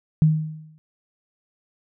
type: tone with exponential decay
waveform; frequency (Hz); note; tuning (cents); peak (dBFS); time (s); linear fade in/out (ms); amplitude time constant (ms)
sine; 156; D#3; +5; -10; 0.22-0.78; 0; 120
effects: none